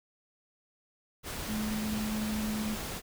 sine tone in noise, 214.8 Hz, A3, 41 cents flat, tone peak -31 dBFS, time 1.47-2.78 s, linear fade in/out 50 ms, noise pink, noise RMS -38 dBFS, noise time 1.23-3.02 s, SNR +4 dB, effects none

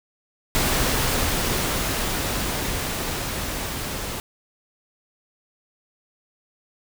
pink noise with level ramp, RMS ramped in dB -21 to -30 dBFS, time 0.55-4.2 s, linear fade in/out 0 ms, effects none

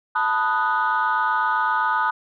sine chord, B dominant seventh, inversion third, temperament equal, 880 / 987.8 / 1244.5 / 1480 Hz, A5 / B5 / D#6 / F#6, 0 / 0 / 0 / 0 cents, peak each -23 / -24 / -22 / -23 dBFS, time 0.15-2.11 s, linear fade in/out 10 ms, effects tanh soft clip ceiling -12 dBFS

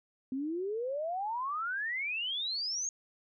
sine exponential sweep, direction up, 254.7 to 6645 Hz, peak -32 dBFS, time 0.32-2.89 s, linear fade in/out 2 ms, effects none

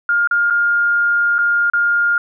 sine tone with dropouts, 1412 Hz, F6, 19 cents sharp, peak -12 dBFS, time 0.09-2.18 s, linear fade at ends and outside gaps 2 ms, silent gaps 0.274-0.311 / 0.501-0.506 / 1.383-1.388 / 1.7-1.735 s, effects none

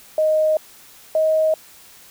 sine tone pair in turn, 622.3 / 629.9 Hz, D#5 / D#5, 0 / +21 cents, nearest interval unison, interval 21 cents, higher second, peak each -14 dBFS, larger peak neither, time 0.18-0.57 / 1.15-1.54 s, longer neither, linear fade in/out 2 ms, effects white hiss -46 dBFS RMS until 2.1 s

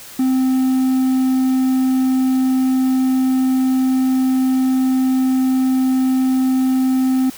triangle tone, 260 Hz, C4, 11 cents flat, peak -11 dBFS, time 0.19-7.3 s, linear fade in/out 5 ms, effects white hiss -37 dBFS RMS until 7.37 s

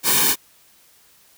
white noise with comb filter, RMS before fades -17 dBFS, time 0.03-0.36 s, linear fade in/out 50 ms, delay 1.5 ms, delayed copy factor -0.95, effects white hiss -54 dBFS RMS until 1.37 s

